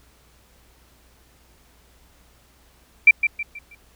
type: tone with echo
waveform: sine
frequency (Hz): 2349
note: D7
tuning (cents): 0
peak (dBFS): -6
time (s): 3.07-3.11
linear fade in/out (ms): 5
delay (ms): 160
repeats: 4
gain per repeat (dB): -9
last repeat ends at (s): 3.75
effects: added 60 Hz sine -57 dBFS peak until 3.95 s + pink hiss -57 dBFS RMS until 3.95 s